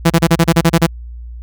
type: tone bursts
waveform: sawtooth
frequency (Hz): 166.6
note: E3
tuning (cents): +19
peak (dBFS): -3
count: 10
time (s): 0.05-0.867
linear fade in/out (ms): 10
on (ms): 52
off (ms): 33
effects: added 59 Hz sine -27 dBFS peak until 1.42 s